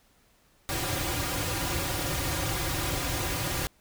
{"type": "noise with comb filter", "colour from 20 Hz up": "pink", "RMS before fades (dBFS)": -30, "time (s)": [0.69, 3.67], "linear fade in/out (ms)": 0, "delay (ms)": 4.6, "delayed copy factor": -0.95, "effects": ["pink hiss -64 dBFS RMS until 3.8 s"]}